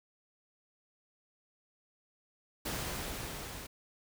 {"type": "noise with level ramp", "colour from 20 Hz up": "pink", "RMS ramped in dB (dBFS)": [-36, -45], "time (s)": [2.65, 3.67], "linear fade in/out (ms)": 10, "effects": []}